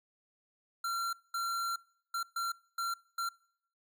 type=tone bursts at uneven times; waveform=square; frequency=1368 Hz; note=F6; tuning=36 cents flat; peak=-33 dBFS; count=6; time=0.84-1.13 / 1.34-1.76 / 2.14-2.23 / 2.36-2.52 / 2.78-2.94 / 3.18-3.29 s; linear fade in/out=5 ms; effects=noise-tail reverb RT60 0.7 s tail -26 dB re dry